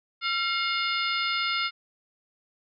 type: harmonic tone with a mistuned harmonic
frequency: 714 Hz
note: F5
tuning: 38 cents sharp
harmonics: 2 / 3 / 4 / 5 / 6 / 7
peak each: -29 / -30 / -33 / -33 / -35 / -37 dBFS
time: 0.21-1.71 s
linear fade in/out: 50 ms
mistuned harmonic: 2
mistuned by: -73 cents
effects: none